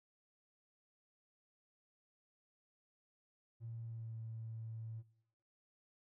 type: tone with pitch glide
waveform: triangle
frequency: 114.9 to 112.41 Hz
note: A#2 to A2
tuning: -25 to +38 cents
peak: -40 dBFS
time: 3.6-5.03 s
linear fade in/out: 50 ms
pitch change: -37 cents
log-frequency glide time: 3.83-4.17 s
effects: noise-tail reverb RT60 0.8 s tail -23 dB re dry + tanh soft clip ceiling -41 dBFS